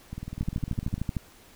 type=two click trains; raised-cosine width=5 ms; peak=-15 / -23 dBFS; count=11 / 18; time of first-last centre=0.41-1.168 / 0.13-0.98 s; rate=13.2 / 20 Hz; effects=pink hiss -54 dBFS RMS until 1.55 s